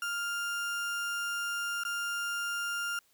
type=tone with dropouts; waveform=35% pulse; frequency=1400 Hz; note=F6; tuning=4 cents sharp; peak=-30 dBFS; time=0.02-2.99 s; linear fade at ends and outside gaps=2 ms; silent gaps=1.836-1.85 s; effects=white hiss -68 dBFS RMS until 3.13 s